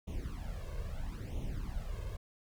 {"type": "noise with flanger", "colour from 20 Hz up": "brown", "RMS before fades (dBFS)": -39, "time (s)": [0.07, 2.17], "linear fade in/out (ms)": 10, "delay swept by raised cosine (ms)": [0.31, 1.91], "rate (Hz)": 0.76, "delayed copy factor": 0.85, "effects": []}